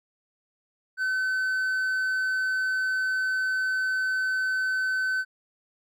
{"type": "tone", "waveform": "triangle", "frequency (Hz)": 1522, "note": "F#6", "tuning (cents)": 48, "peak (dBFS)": -22, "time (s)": [0.97, 5.25], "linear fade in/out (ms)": 50, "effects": []}